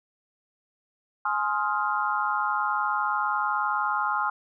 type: chord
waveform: sine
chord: F minor seventh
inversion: first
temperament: just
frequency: 838.1 / 1047.7 / 1257.2 / 1396.9 Hz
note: Ab5 / C6 / Eb6 / F6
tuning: +16 / +2 / +18 / 0 cents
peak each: -29 dBFS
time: 1.25-4.3 s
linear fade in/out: 5 ms
effects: none